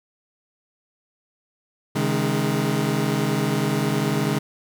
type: chord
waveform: 25% pulse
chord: C# suspended second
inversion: none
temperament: equal with one note detuned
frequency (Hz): 135.35 / 155.56 / 207.7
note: C#3 / D#3 / G#3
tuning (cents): -41 / 0 / 0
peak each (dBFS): -21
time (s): 1.95-4.39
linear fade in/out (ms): 10
effects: none